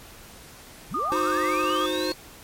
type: linear sweep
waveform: sine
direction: up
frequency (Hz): 92.5 to 4399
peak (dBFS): -31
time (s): 0.9-2.14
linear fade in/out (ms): 20
type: tone with vibrato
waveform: sine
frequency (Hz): 1200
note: D6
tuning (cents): +37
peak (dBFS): -24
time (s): 0.94-1.86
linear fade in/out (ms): 5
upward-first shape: square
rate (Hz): 9.2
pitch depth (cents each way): 36
type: chord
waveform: square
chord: C diminished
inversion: first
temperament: equal with one note detuned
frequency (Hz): 311.1 / 363.6 / 523.3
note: Eb4 / Gb4 / C5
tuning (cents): 0 / -30 / 0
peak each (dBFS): -30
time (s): 1.12-2.12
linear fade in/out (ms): 0
effects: pink hiss -46 dBFS RMS until 2.43 s + MP3 64 kbps